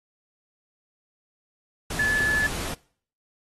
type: tone in noise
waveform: sine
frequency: 1725 Hz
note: A6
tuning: 35 cents flat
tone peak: -20 dBFS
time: 1.99-2.47 s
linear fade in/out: 5 ms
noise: pink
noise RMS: -32 dBFS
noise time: 1.9-2.74 s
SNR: +9 dB
effects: noise-tail reverb RT60 0.5 s tail -22 dB re dry + AAC 32 kbps